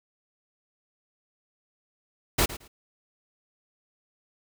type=noise with echo; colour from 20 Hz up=pink; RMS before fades=-22 dBFS; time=2.38-2.46 s; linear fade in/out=10 ms; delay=110 ms; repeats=2; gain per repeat=-15 dB; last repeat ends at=2.68 s; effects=none